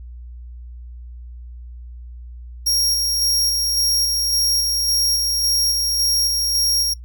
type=tone with tremolo; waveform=sawtooth; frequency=5588 Hz; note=F8; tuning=in tune; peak=-13 dBFS; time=2.66-6.94 s; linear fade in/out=10 ms; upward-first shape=square; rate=1.8 Hz; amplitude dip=25%; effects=noise-tail reverb RT60 0.1 s tail -21 dB re dry + added 60 Hz sine -33 dBFS peak until 7.04 s